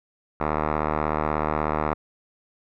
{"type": "tone with low-pass filter", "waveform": "5% pulse", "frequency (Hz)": 76.5, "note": "D#2", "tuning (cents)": -29, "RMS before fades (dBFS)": -25, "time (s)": [0.4, 1.94], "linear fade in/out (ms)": 5, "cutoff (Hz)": 1400, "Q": 4.1, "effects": []}